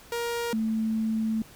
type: tone pair in turn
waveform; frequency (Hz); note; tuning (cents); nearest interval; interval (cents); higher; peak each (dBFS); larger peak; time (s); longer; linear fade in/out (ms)
sawtooth / sine; 471.1 / 221.1; A#4 / A3; +18 / +9; octave + minor second; 1309; first; -24; neither; 0.12-0.53 / 0.53-1.42; second; 2
effects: pink hiss -51 dBFS RMS until 1.55 s